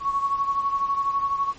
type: beating tone pair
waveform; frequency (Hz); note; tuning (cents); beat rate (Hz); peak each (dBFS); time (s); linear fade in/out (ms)
sine; 1108.7 / 1120.7; C#6 / C#6; 0 / +19; 12; -22 / -28; 0-1.54; 50
effects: pink hiss -47 dBFS RMS until 1.58 s + MP3 32 kbps